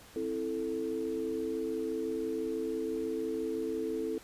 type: chord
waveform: sine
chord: A minor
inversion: first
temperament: just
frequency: 264 / 330 / 440 Hz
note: C4 / E4 / A4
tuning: +16 / +2 / 0 cents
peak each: -39 / -36 / -34 dBFS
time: 0.16-4.18 s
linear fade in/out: 2 ms
effects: pink hiss -54 dBFS RMS until 4.23 s + resampled to 32000 Hz